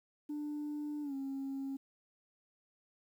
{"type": "tone with pitch glide", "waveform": "sine", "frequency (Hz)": [296.4, 271.8], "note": ["D4", "C#4"], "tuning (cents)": [16, -34], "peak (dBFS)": -35, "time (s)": [0.29, 1.77], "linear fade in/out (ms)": 10, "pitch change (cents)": -150, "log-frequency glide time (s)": [1.02, 1.14], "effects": ["tanh soft clip ceiling -35 dBFS", "11-bit"]}